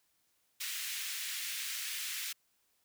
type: high-pass noise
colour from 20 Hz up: pink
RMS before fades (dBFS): -39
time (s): 0.6-2.33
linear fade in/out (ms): 10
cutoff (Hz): 1900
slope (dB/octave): 24
effects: white hiss -75 dBFS RMS until 2.84 s